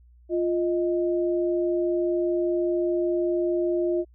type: tone pair together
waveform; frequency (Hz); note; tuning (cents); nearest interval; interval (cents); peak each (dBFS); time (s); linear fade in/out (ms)
sine; 349.2 / 624.2; F4 / D#5; 0 / +5; minor seventh; 1005; -22 / -29; 0.29-4.05; 50
effects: added 60 Hz sine -51 dBFS peak until 4.14 s